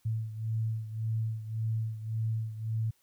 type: beating tone pair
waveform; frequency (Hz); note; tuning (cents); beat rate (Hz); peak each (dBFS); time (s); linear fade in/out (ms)
sine; 110.8 / 112.6; A2 / A2; +13 / +40; 1.8; -31 / -36; 0.05-2.91; 10
effects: white hiss -70 dBFS RMS until 3.02 s